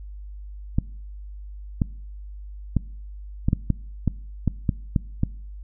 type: clicks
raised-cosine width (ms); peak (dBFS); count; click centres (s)
5; -7; 11; 0.785 / 1.818 / 2.767 / 3.485 / 3.531 / 3.703 / 4.077 / 4.477 / 4.692 / 4.962 / 5.234
effects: noise-tail reverb RT60 0.6 s tail -23 dB re dry + added 50 Hz sine -35 dBFS peak until 5.63 s